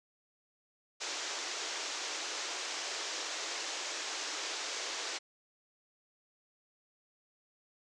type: band-pass noise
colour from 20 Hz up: white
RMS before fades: -39 dBFS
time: 1-5.19 s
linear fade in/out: 20 ms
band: 310 to 7000 Hz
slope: 48 dB/octave
effects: none